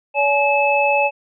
sine tone cluster, 569 / 846 / 2603 Hz, C#5 / G#5 / E7, +45 / +32 / -22 cents, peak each -18 dBFS, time 0.14-1.11 s, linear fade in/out 50 ms, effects none

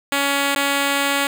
5% pulse tone with dropouts, 280.4 Hz, C#4, 20 cents sharp, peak -6 dBFS, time 0.12-1.27 s, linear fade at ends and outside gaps 2 ms, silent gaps 0.549-0.56 s, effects none

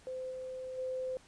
sine tone with level steps, 515 Hz, C5, 28 cents flat, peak -37 / -39 / -34 dBFS, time 0.07-1.17 s, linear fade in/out 0 ms, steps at 0.3 / 0.77 s, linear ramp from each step 20 ms, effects pink hiss -61 dBFS RMS until 1.27 s + resampled to 22050 Hz

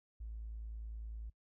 triangle tone, 55 Hz, A1, in tune, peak -38 dBFS, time 0.2-1.3 s, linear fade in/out 10 ms, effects noise-tail reverb RT60 0.1 s tail -23 dB re dry + tanh soft clip ceiling -40 dBFS

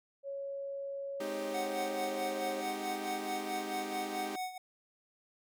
sine tone with pitch glide, 554.4 to 541.7 Hz, C#5 to C#5, 0 to -40 cents, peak -37 dBFS, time 0.23-2.64 s, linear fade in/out 50 ms, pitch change -40 cents, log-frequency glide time 1.27-2.39 s
sawtooth chord, Ab major seventh, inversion none, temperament equal with one note detuned, 210.4 / 261.6 / 311.1 / 392 Hz, Ab3 / C4 / Eb4 / G4, +23 / 0 / 0 / 0 cents, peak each -42 / -44 / -38 / -38 dBFS, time 1.2-4.36 s, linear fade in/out 5 ms
square tone with tremolo, 740 Hz, F#5, in tune, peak -35 dBFS, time 1.54-4.58 s, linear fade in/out 5 ms, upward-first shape sine, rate 4.6 Hz, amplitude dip 75%
effects none

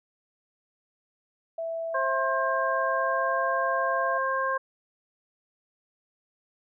sine tone with pitch glide, 659.3 to 675.5 Hz, E5 to E5, 0 to +42 cents, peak -29 dBFS, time 1.58-4.18 s, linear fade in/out 5 ms, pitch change +42 cents, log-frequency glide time 2.87-3.42 s
harmonic tone, 532 Hz, C5, 29 cents sharp, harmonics 1 / 2 / 3, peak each -30 / -27 / -30 dBFS, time 1.94-4.58 s, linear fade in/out 10 ms
effects none

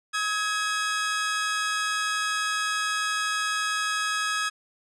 sawtooth tone pair together, 1273.8 / 1661.2 Hz, D#6 / G#6, +40 / 0 cents, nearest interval perfect fourth, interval 460 cents, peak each -24 dBFS, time 0.13-4.5 s, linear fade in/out 20 ms, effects resampled to 22050 Hz

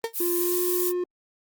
35% pulse tone with exponential decay, 456.6 Hz, A#4, 36 cents flat, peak -20 dBFS, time 0.04-0.14 s, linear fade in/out 2 ms, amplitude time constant 20 ms
violet noise, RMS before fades -27 dBFS, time 0.13-0.93 s, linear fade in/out 50 ms
triangle tone with pitch glide, 349.2 to 357.4 Hz, F4 to F4, 0 to +40 cents, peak -22 dBFS, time 0.2-1.04 s, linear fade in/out 5 ms, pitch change +40 cents, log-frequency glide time 0.38-0.58 s
effects Opus 24 kbps

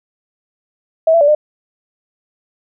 sine tone with pitch steps, 646 / 670 / 579 / 603 Hz, E5 / E5 / D5 / D5, -35 / +28 / -25 / +46 cents, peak -7 dBFS, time 1.07-1.35 s, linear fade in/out 5 ms, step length 70 ms, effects none

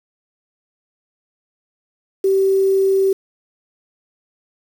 sine tone with quantisation, 386.6 Hz, G4, 24 cents flat, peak -12 dBFS, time 2.24-3.13 s, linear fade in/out 5 ms, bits 6, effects none

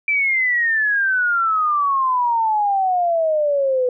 sine exponential sweep, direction down, 2344 to 493.9 Hz, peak -15 dBFS, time 0.08-3.89 s, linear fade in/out 2 ms, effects none

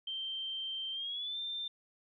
sine tone with pitch glide, 3136 to 3582 Hz, G7 to A7, 0 to +30 cents, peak -36 dBFS, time 0.07-1.68 s, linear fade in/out 5 ms, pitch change +230 cents, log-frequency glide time 0.92-1.38 s, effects none

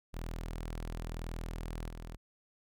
sawtooth tone with level steps, 40.92 Hz, E1, 12 cents flat, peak -34 / -39 dBFS, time 0.13-2.17 s, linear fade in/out 20 ms, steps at 1.88 s, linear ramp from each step 10 ms, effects none

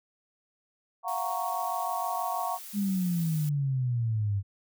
sine chord, Gb major seventh, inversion third, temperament just, 693.7 / 740 / 925 / 1110 Hz, F5 / Gb5 / Bb5 / Db6, -12 / 0 / -14 / +2 cents, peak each -34 dBFS, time 1.03-2.59 s, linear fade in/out 50 ms
blue noise, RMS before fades -43 dBFS, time 1.08-3.49 s, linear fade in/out 0 ms
sine exponential sweep, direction down, 207.7 to 96.9 Hz, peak -25 dBFS, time 2.73-4.43 s, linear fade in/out 50 ms
effects none

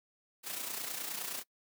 white noise with amplitude modulation, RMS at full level -37 dBFS, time 0.43-1.44 s, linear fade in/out 50 ms, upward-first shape sine, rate 29.6 Hz, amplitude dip 55%, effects noise-tail reverb RT60 0.1 s tail -24 dB re dry + high-pass 200 Hz 12 dB/octave

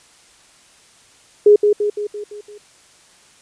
sine tone with echo, 415.3 Hz, G#4, in tune, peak -5 dBFS, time 1.46-1.56 s, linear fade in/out 5 ms, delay 170 ms, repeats 6, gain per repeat -5 dB, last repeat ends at 2.58 s, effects white hiss -50 dBFS RMS until 3.41 s + resampled to 22050 Hz

